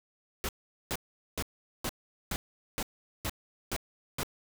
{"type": "noise bursts", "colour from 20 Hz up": "pink", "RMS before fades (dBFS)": -33, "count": 9, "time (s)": [0.44, 4.232], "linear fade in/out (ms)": 0, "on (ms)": 48, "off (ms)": 420, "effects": []}